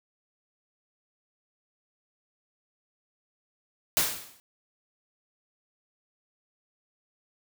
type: noise with exponential decay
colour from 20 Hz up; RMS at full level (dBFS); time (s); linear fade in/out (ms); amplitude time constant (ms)
white; -21; 3.97-4.4; 0; 93
effects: none